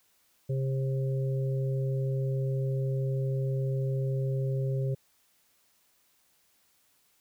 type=harmonic tone; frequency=133.6 Hz; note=C3; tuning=36 cents sharp; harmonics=1 / 3 / 4; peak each=-27 / -37 / -39 dBFS; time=0.49-4.95 s; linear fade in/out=10 ms; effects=white hiss -68 dBFS RMS until 7.2 s